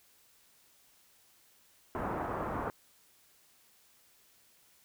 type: low-pass noise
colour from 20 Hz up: white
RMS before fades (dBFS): -36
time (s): 1.95-2.7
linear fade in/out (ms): 0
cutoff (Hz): 1200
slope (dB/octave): 24
effects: white hiss -65 dBFS RMS until 4.84 s